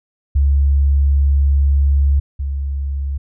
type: tone pair in turn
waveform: sine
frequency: 69.9 / 69.38 Hz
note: C#2 / C#2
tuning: +15 / +2 cents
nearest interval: unison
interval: 13 cents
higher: first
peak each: -10 / -18 dBFS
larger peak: first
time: 0.35-2.2 / 2.39-3.18 s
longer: first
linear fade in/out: 10 ms
effects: none